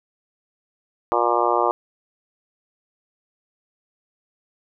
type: harmonic tone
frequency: 119 Hz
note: A#2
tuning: 36 cents sharp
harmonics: 3 / 4 / 5 / 6 / 7 / 8 / 9 / 10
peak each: -25 / -25 / -25 / -25 / -25 / -25 / -25 / -25 dBFS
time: 1.12-1.71 s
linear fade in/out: 0 ms
effects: none